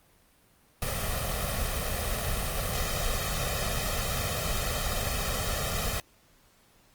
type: noise with comb filter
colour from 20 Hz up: pink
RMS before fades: -30 dBFS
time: 0.82-6 s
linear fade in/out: 2 ms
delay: 1.6 ms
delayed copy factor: +0.75
effects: pink hiss -62 dBFS RMS until 6.94 s + Opus 32 kbps